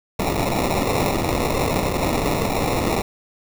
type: noise with sample-and-hold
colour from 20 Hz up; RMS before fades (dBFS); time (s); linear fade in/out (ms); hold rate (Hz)
blue; -21; 0.19-3.02; 5; 1575
effects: none